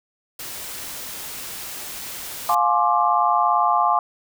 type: noise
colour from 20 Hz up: white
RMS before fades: -33 dBFS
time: 0.39-2.55 s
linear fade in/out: 5 ms
type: chord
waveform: sine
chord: D half-diminished seventh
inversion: first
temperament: just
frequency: 704.8 / 845.8 / 1057.2 / 1174.7 Hz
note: F5 / Ab5 / C6 / D6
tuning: +16 / +31 / +18 / 0 cents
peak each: -21 dBFS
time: 2.49-3.99 s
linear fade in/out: 2 ms
effects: none